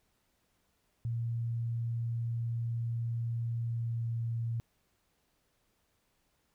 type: tone with pitch glide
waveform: sine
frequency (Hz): 116.54 to 115.73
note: A#2 to A#2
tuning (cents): 0 to -12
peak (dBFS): -31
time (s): 1.05-4.6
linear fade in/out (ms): 0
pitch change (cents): -12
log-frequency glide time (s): 3.65-4.09
effects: pink hiss -75 dBFS RMS until 6.54 s